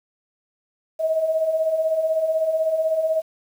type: beating tone pair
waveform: sine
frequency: 624 / 640 Hz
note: D#5 / D#5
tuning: +5 / +49 cents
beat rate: 16 Hz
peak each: -27 / -19 dBFS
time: 0.99-3.22 s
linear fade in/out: 20 ms
effects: 8-bit